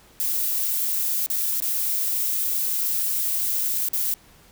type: noise with dropouts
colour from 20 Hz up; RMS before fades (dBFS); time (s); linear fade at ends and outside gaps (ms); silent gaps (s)
violet; -24; 0.2-4.14; 0; 1.262-1.301 / 1.602-1.623 / 3.887-3.933
effects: pink hiss -53 dBFS RMS until 4.51 s